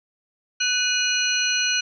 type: tone cluster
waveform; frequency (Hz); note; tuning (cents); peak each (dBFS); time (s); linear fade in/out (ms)
sine; 1494 / 2479 / 2901 / 4179 / 5950; F#6 / D#7 / F#7 / C8 / F#8; +16 / -7 / -35 / -3 / +9; -26; 0.6-1.81; 10
effects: none